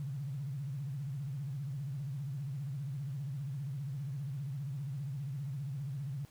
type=tone with vibrato; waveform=sine; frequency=138.1 Hz; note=C#3; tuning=6 cents flat; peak=-36 dBFS; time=0-6.25 s; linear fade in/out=0 ms; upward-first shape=sine; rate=15 Hz; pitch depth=160 cents each way; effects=pink hiss -63 dBFS RMS until 6.3 s